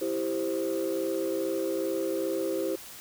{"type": "chord", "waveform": "sine", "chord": "C major", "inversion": "first", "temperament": "equal", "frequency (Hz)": [329.6, 392, 523.3], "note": ["E4", "G4", "C5"], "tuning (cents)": [0, 0, 0], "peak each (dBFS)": -30, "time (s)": [0.01, 2.76], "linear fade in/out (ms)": 10, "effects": ["tanh soft clip ceiling -22 dBFS", "white hiss -45 dBFS RMS until 3 s"]}